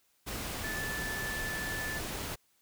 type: tone in noise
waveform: sine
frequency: 1748 Hz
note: A6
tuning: 12 cents flat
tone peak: -36 dBFS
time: 0.63-2 s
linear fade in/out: 20 ms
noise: pink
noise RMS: -38 dBFS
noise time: 0.26-2.36 s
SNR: -1 dB
effects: white hiss -71 dBFS RMS until 2.61 s